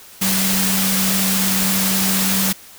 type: tone in noise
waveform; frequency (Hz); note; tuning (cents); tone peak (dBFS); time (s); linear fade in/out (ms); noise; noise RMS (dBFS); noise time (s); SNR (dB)
sine; 191.3; G3; -42; -20; 0.21-2.53; 10; white; -19; 0.21-2.53; -4
effects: white hiss -42 dBFS RMS until 2.78 s